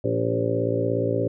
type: harmonic tone with a mistuned harmonic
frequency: 57 Hz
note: A#1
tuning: 38 cents flat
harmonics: 2 / 3 / 4 / 5 / 6 / 7 / 8 / 9 / 10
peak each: -27 / -34 / -38 / -29 / -35 / -27 / -34 / -27 / -30 dBFS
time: 0.04-1.28 s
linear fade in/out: 5 ms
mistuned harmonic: 7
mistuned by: -20 cents
effects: none